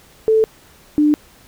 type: tone pair in turn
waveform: sine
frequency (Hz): 440 / 298.7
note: A4 / D4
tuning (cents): 0 / +29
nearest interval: perfect fifth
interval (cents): 671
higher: first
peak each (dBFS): -10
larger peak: neither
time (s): 0.28-0.44 / 0.98-1.14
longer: neither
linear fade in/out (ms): 0
effects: pink hiss -48 dBFS RMS until 1.47 s